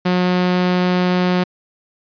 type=tone; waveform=sawtooth; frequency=180.7 Hz; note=F#3; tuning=41 cents flat; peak=-10 dBFS; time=0.05-1.44 s; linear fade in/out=10 ms; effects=resampled to 11025 Hz